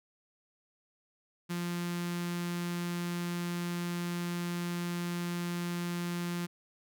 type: tone with notch filter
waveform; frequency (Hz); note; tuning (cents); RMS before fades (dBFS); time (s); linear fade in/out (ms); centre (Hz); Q
sawtooth; 174; F3; -6; -35; 1.49-6.47; 20; 600; 0.96
effects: none